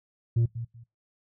sine tone with echo, 116.54 Hz, A#2, in tune, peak -17 dBFS, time 0.36-0.46 s, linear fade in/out 10 ms, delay 190 ms, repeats 2, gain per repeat -14 dB, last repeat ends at 0.84 s, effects noise-tail reverb RT60 0.2 s tail -21 dB re dry + tanh soft clip ceiling -19 dBFS

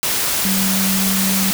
sine tone in noise, 192.2 Hz, G3, 34 cents flat, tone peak -18 dBFS, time 0.45-1.51 s, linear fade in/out 0 ms, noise white, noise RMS -19 dBFS, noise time 0.03-1.53 s, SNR -2 dB, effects none

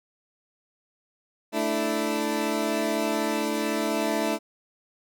20% pulse chord, A suspended fourth, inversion none, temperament equal, 220 / 293.7 / 329.6 Hz, A3 / D4 / E4, 0 / 0 / 0 cents, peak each -24 dBFS, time 1.52-4.39 s, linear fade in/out 50 ms, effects none

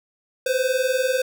square tone pair together, 504.8 / 525 Hz, B4 / C5, +38 / +6 cents, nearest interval minor second, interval 68 cents, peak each -23 dBFS, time 0.46-1.22 s, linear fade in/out 5 ms, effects none

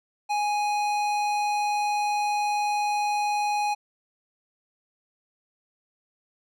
sine tone with tanh clipping, 830.6 Hz, G#5, in tune, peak -25 dBFS, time 0.29-3.75 s, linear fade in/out 20 ms, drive 17 dB, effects none

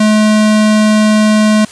square tone, 214 Hz, A3, 48 cents flat, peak -7 dBFS, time 0-1.65 s, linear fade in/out 5 ms, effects white hiss -34 dBFS RMS until 1.71 s + resampled to 22050 Hz

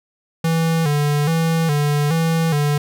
square tone with vibrato, 155 Hz, D#3, 6 cents flat, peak -16 dBFS, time 0.44-2.78 s, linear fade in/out 5 ms, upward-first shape square, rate 1.2 Hz, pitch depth 97 cents each way, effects none

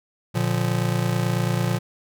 square chord, Bb major, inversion none, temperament just, 116.54 / 145.68 / 174.81 Hz, Bb2 / D3 / F3, 0 / -14 / +2 cents, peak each -24 / -28 / -26 dBFS, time 0.34-1.79 s, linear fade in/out 20 ms, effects none

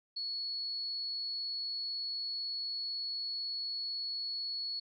sine tone, 4382 Hz, C#8, 21 cents flat, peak -35 dBFS, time 0.16-4.8 s, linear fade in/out 10 ms, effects none

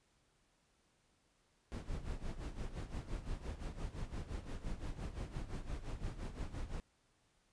brown noise with tremolo, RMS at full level -40 dBFS, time 1.72-6.8 s, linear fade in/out 0 ms, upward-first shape sine, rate 5.8 Hz, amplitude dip 75%, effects pink hiss -75 dBFS RMS until 7.52 s + resampled to 22050 Hz

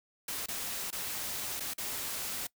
white noise with dropouts, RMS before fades -37 dBFS, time 0.28-2.47 s, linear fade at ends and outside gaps 5 ms, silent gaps 0.461-0.484 / 0.906-0.926 / 1.598-1.604 / 1.737-1.78 s, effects noise-tail reverb RT60 0.1 s tail -22 dB re dry

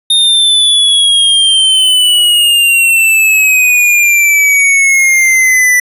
square exponential sweep, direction down, 3681 to 1974 Hz, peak -6 dBFS, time 0.1-5.8 s, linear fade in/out 5 ms, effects resampled to 32000 Hz

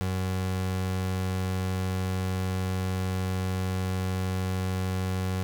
30% pulse tone, 93.3 Hz, F#2, 15 cents sharp, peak -24 dBFS, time 0.01-5.43 s, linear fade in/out 0 ms, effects none

